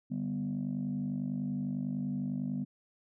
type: chord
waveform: sine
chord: G major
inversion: second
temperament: equal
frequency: 146.83 / 196 / 246.9 Hz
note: D3 / G3 / B3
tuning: 0 / 0 / 0 cents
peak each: -37 / -35 / -34 dBFS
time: 0.1-2.65 s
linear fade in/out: 20 ms
effects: tanh soft clip ceiling -26 dBFS